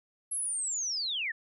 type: linear sweep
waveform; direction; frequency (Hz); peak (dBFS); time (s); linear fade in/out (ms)
sine; down; 11175 to 1695; -30; 0.31-1.32; 10
effects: none